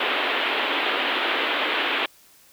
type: band-pass noise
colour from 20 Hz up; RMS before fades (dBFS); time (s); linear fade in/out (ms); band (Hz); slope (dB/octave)
white; -24; 0-2.06; 5; 260 to 3400; 48
effects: white hiss -54 dBFS RMS until 2.52 s